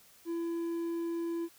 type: tone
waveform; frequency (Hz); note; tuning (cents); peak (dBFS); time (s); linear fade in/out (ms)
triangle; 336.4; E4; +35; -30; 0.25-1.49; 50
effects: white hiss -60 dBFS RMS until 1.58 s